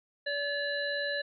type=harmonic tone; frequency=573 Hz; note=D5; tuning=43 cents flat; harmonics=1 / 3 / 5 / 7; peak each=-34 / -33 / -47 / -37 dBFS; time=0.26-1.22 s; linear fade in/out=10 ms; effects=none